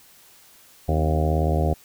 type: harmonic tone with a mistuned harmonic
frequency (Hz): 78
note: D#2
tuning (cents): +5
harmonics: 1 / 2 / 3 / 4 / 5 / 6 / 7 / 8 / 9 / 10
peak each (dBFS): -21 / -25 / -32 / -32 / -30 / -33 / -30 / -35 / -29 / -37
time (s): 0.88-1.74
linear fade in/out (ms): 10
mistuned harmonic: 3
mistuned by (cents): +86
effects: white hiss -52 dBFS RMS until 1.84 s